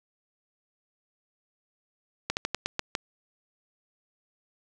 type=slowing click train; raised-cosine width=0.2 ms; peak=-10 dBFS; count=7; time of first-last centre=2.3-2.951 s; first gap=69 ms; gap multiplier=1.18; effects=none